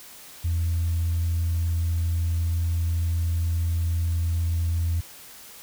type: tone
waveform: sine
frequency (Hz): 84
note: E2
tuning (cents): +33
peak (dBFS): -20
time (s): 0.44-5.01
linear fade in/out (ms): 10
effects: tanh soft clip ceiling -18 dBFS + white hiss -45 dBFS RMS until 5.62 s